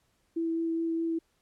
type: tone with vibrato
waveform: sine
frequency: 329.6 Hz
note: E4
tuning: in tune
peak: -27 dBFS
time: 0.36-1.19 s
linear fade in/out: 10 ms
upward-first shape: sine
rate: 4.8 Hz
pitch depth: 9 cents each way
effects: pink hiss -72 dBFS RMS until 1.41 s + low-pass 12000 Hz 12 dB/octave